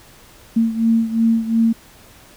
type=beating tone pair; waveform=sine; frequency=226.4 / 229.2 Hz; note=A3 / A#3; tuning=+50 / -29 cents; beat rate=2.8 Hz; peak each=-15 / -19 dBFS; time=0.56-1.73 s; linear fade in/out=10 ms; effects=pink hiss -46 dBFS RMS until 2.36 s